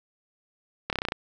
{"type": "slowing click train", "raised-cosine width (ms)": 0.3, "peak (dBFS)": -11, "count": 8, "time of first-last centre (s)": [0.9, 1.121], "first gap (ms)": 28, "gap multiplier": 1.04, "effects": []}